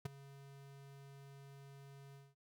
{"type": "tone with ADSR envelope", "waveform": "square", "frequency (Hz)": 138.59, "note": "C#3", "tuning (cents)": 0, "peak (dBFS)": -36, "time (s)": [0.05, 2.35], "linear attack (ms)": 7, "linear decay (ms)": 13, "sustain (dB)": -19, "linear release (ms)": 200, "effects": []}